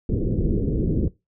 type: low-pass noise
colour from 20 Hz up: pink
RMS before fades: -22 dBFS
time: 0.09-1.08 s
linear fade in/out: 2 ms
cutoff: 450 Hz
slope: 48 dB/octave
effects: noise-tail reverb RT60 0.2 s tail -18 dB re dry